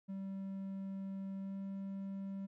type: tone with pitch glide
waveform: triangle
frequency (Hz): 193.8 to 195.15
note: G3 to G3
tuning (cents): -20 to -8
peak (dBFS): -38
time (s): 0.08-2.47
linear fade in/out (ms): 20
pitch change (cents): +12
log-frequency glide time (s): 1.4-1.55
effects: none